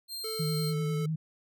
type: tone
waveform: sawtooth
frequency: 4186 Hz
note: C8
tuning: in tune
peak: -33 dBFS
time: 0.08-0.74 s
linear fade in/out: 50 ms
type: tone with pitch glide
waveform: square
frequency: 440 to 436.5 Hz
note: A4 to A4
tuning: 0 to -14 cents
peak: -36 dBFS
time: 0.24-1.06 s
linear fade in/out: 5 ms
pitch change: -14 cents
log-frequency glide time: 0.63-0.94 s
type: tone with vibrato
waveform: sine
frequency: 156.5 Hz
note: D#3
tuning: 10 cents sharp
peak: -28 dBFS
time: 0.39-1.16 s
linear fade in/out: 10 ms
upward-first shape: sine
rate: 10 Hz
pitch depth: 41 cents each way
effects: none

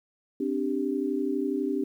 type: chord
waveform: sine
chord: C suspended second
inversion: none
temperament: equal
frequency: 261.6 / 293.7 / 392 Hz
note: C4 / D4 / G4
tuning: 0 / 0 / 0 cents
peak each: -30 / -29 / -30 dBFS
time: 0.4-1.84 s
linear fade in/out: 5 ms
effects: 10-bit

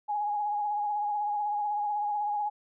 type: tone with vibrato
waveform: sine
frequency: 830.6 Hz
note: G#5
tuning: in tune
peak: -27 dBFS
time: 0.08-2.5 s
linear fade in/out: 20 ms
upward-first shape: triangle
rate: 16 Hz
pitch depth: 39 cents each way
effects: none

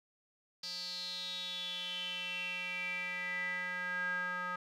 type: tone with band-pass filter sweep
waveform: square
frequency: 180 Hz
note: F#3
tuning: 47 cents flat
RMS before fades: -39 dBFS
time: 0.63-4.56 s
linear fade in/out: 5 ms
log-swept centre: 4700 to 1400 Hz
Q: 8.3
effects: none

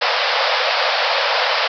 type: band-pass noise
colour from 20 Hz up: pink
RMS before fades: -18 dBFS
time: 0.01-1.68 s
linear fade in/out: 10 ms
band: 490 to 5200 Hz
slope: 96 dB/octave
effects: none

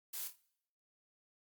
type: noise with echo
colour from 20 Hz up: blue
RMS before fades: -42 dBFS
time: 0.13-0.28 s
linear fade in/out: 10 ms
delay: 26 ms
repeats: 3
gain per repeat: -8 dB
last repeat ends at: 0.358 s
effects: noise-tail reverb RT60 0.7 s tail -22 dB re dry + Opus 48 kbps

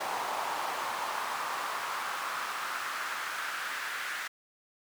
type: noise with high-pass filter sweep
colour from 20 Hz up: brown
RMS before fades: -35 dBFS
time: 0-4.28 s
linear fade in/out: 10 ms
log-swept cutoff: 850 to 1600 Hz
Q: 2.5
effects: none

